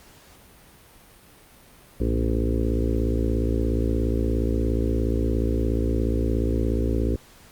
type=harmonic tone with a mistuned harmonic; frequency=57 Hz; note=A#1; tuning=38 cents flat; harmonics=1 / 2 / 4 / 5 / 6 / 7 / 8 / 9; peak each=-23 / -29 / -30 / -29 / -32 / -31 / -34 / -36 dBFS; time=2-7.16 s; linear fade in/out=5 ms; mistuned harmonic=1; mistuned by=+95 cents; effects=pink hiss -51 dBFS RMS until 7.51 s + Opus 48 kbps